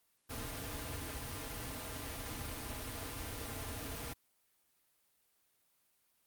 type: noise with comb filter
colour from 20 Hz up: pink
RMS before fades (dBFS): -42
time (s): 0.29-4.14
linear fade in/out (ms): 20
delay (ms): 5.4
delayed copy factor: -1
effects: white hiss -75 dBFS RMS until 6.26 s + Opus 32 kbps